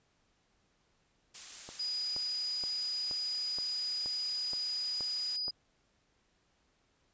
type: noise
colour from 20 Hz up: blue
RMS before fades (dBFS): -42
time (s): 1.34-5.37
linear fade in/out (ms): 10
type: click train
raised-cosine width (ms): 1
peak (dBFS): -32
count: 9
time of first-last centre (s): 1.69-5.481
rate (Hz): 2.11
type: tone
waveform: sine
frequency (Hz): 4934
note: D#8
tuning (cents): -15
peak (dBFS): -33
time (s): 1.79-5.51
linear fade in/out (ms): 10
effects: pink hiss -73 dBFS RMS until 7.13 s + resampled to 16000 Hz